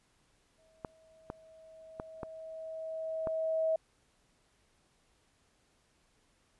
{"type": "tone with exponential growth", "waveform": "sine", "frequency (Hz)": 642, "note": "E5", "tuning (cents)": -46, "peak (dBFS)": -26, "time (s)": [0.58, 3.76], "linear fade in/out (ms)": 5, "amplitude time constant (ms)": 690}
{"type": "clicks", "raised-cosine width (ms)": 1, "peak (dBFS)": -23, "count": 5, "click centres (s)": [0.848, 1.301, 1.999, 2.232, 3.272]}
{"effects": ["pink hiss -71 dBFS RMS until 6.59 s", "resampled to 24000 Hz"]}